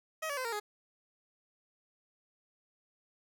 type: tone with pitch steps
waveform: 15% pulse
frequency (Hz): 633 / 570.5 / 514.2 / 463.4 / 417.6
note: D#5 / C#5 / C5 / A#4 / G#4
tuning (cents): +30 / +50 / -30 / -10 / +10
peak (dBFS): -28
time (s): 0.22-0.6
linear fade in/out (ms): 10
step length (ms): 76
effects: none